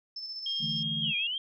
sine tone with tremolo, 5274 Hz, E8, in tune, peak -35 dBFS, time 0.16-0.83 s, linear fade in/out 5 ms, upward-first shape square, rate 15 Hz, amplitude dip 35%
sine tone with pitch glide, 3226 to 3256 Hz, G7 to G#7, +49 to -35 cents, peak -30 dBFS, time 0.46-1.27 s, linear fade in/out 2 ms, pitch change +16 cents, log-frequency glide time 0.68-0.99 s
sine chord, D suspended second, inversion none, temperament equal, 146.83 / 164.81 / 220 Hz, D3 / E3 / A3, 0 / 0 / 0 cents, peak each -38 dBFS, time 0.59-1.14 s, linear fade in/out 50 ms
sine linear two-way sweep, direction down then up, 3235 to 2378 to 3235 Hz, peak -30 dBFS, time 1.02-1.38 s, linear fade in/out 2 ms, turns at 1.16 s
effects none

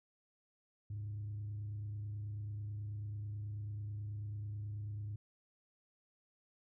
sine tone with frequency modulation, 103.83 Hz, G#2, in tune, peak -38 dBFS, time 0.9-5.16 s, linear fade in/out 5 ms, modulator 29.2 Hz, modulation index 0.26, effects tanh soft clip ceiling -37 dBFS

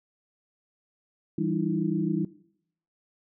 sine tone cluster, 163.4 / 194.9 / 305 / 332.5 Hz, E3 / G3 / D#4 / E4, -15 / -10 / -34 / +15 cents, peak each -30 dBFS, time 1.38-2.25 s, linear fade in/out 5 ms, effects noise-tail reverb RT60 0.7 s tail -19 dB re dry

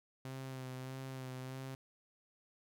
sawtooth tone with vibrato, 130.81 Hz, C3, in tune, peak -39 dBFS, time 0.25-1.75 s, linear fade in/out 2 ms, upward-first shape sine, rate 1.6 Hz, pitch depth 28 cents each way, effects none

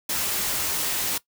white noise with comb filter, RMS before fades -26 dBFS, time 0.09-1.18 s, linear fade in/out 5 ms, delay 19 ms, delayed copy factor -0.5, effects noise-tail reverb RT60 0.1 s tail -19 dB re dry

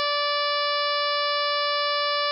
harmonic tone, 582 Hz, D5, 16 cents flat, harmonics 1 / 2 / 3 / 4 / 5 / 6 / 7 / 8 / 9, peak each -28 / -26 / -32 / -34 / -33 / -34 / -33 / -33 / -34 dBFS, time 0-2.31 s, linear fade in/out 0 ms, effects none

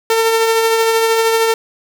sawtooth tone with tremolo, 451.4 Hz, A4, 44 cents sharp, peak -6 dBFS, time 0.1-1.54 s, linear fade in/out 2 ms, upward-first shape triangle, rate 13 Hz, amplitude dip 35%, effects none

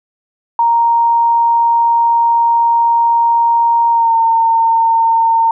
sine tone with pitch glide, 932 to 911.2 Hz, A#5 to A#5, -1 to -40 cents, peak -8 dBFS, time 0.59-5.51 s, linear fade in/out 2 ms, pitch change -39 cents, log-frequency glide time 3.91-4.15 s, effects none

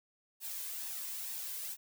blue noise with flanger, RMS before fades -41 dBFS, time 0.4-1.77 s, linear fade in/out 50 ms, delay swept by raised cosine 1.1 to 1.97 ms, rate 2.2 Hz, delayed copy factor +0.5, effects none

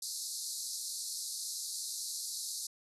pink band-pass noise, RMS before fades -40 dBFS, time 0.02-2.67 s, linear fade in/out 5 ms, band 4000 to 12000 Hz, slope 96 dB/octave, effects none

